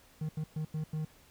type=tone bursts at uneven times; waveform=triangle; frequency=155.4 Hz; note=D#3; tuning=2 cents flat; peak=-30 dBFS; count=5; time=0.21-0.29 / 0.37-0.44 / 0.56-0.65 / 0.74-0.84 / 0.93-1.05 s; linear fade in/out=5 ms; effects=pink hiss -61 dBFS RMS until 1.3 s